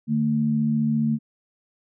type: tone pair together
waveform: sine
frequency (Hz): 149.9 / 224.6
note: D3 / A3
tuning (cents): +36 / +36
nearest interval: perfect fifth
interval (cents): 700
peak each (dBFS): -25 / -20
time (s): 0.07-1.19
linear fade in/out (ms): 50
effects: none